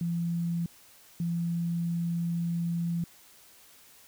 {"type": "tone pair in turn", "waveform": "sine", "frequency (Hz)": [170, 170], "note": ["F3", "F3"], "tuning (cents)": [-46, -46], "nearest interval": "unison", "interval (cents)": 0, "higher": "neither", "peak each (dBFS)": -27, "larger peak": "neither", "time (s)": [[0.01, 0.66], [1.2, 3.04]], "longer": "second", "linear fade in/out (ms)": 2, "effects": ["white hiss -56 dBFS RMS until 4.07 s"]}